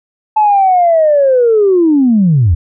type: linear sweep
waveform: sine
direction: down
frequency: 870 to 74.1 Hz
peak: -5 dBFS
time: 0.36-2.55 s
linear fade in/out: 10 ms
effects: tanh soft clip ceiling -1 dBFS